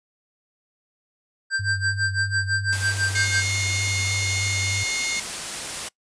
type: tone with tremolo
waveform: square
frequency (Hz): 1574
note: G6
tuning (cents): +7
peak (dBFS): -20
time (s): 1.5-3.44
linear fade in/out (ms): 50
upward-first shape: sine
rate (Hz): 6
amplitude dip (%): 90
type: tone with vibrato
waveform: sine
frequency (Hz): 98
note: G2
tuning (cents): 0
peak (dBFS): -26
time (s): 1.59-4.84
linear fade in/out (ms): 10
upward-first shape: square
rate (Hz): 3.2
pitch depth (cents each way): 21
type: noise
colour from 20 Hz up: white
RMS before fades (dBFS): -30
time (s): 2.72-5.89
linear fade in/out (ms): 10
type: harmonic tone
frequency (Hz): 716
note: F5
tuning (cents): +43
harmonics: 3 / 4 / 5 / 6 / 7 / 8 / 9 / 10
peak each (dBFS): -26 / -39 / -35 / -33 / -40 / -37 / -33 / -35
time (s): 3.15-5.2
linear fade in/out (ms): 5
effects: noise-tail reverb RT60 0.1 s tail -23 dB re dry + resampled to 22050 Hz